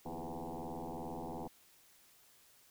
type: tone with frequency modulation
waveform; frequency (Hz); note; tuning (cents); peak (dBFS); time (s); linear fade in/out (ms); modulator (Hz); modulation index
sine; 256.4; C4; -35; -40; 0.05-1.48; 10; 82.6; 7.8
effects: white hiss -65 dBFS RMS until 2.7 s